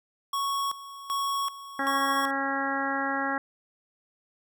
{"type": "tone with tremolo", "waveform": "square", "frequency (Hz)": 1108.7, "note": "C#6", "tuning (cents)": 0, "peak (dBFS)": -27, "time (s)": [0.33, 2.31], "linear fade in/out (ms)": 5, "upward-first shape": "square", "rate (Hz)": 1.3, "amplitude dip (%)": 80}
{"type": "harmonic tone", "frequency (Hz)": 273.8, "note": "C#4", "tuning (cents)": -21, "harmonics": [1, 2, 3, 4, 5, 6, 7], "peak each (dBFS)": [-33, -36, -32, -35, -34, -32, -36], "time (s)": [1.79, 3.38], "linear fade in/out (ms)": 2}
{"effects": []}